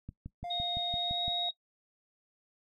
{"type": "click train", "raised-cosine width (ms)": 5, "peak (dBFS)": -29, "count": 8, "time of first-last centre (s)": [0.09, 1.28], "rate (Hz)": 5.88}
{"type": "tone", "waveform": "triangle", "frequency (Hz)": 700, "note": "F5", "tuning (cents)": 4, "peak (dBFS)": -35, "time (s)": [0.44, 1.49], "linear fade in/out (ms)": 2}
{"type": "tone with pitch glide", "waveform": "sine", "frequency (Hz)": [3729, 3772], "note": ["A#7", "A#7"], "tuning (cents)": [0, 20], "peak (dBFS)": -31, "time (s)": [0.5, 1.51], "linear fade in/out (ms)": 10, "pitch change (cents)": 20, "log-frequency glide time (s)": [0.9, 1.22]}
{"effects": ["noise-tail reverb RT60 0.1 s tail -18 dB re dry"]}